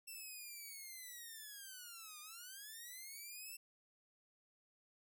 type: linear two-way sweep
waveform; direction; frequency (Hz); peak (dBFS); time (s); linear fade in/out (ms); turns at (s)
5% pulse; down then up; 2688 to 1197 to 2688; -40; 0.07-3.57; 10; 2.2
effects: none